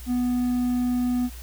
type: tone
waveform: triangle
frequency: 246.9 Hz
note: B3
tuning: in tune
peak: -19 dBFS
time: 0.06-1.3 s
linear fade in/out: 50 ms
effects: added 60 Hz sine -37 dBFS peak until 1.42 s + white hiss -46 dBFS RMS until 1.42 s